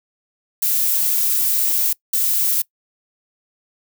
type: noise bursts at uneven times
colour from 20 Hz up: violet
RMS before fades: -18 dBFS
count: 2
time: 0.62-1.93 / 2.13-2.62 s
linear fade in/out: 5 ms
effects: noise-tail reverb RT60 0.1 s tail -23 dB re dry